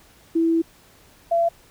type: tone pair in turn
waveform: sine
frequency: 329.6 / 677 Hz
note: E4 / E5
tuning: 0 / +46 cents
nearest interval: octave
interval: 1246 cents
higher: second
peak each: -16 dBFS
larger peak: neither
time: 0.35-0.62 / 1.31-1.49 s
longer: first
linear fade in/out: 10 ms
effects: pink hiss -53 dBFS RMS until 1.7 s